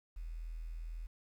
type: tone with quantisation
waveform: sine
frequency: 41 Hz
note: E1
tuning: 9 cents flat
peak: -40 dBFS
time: 0.16-1.07 s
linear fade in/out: 10 ms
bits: 11
effects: none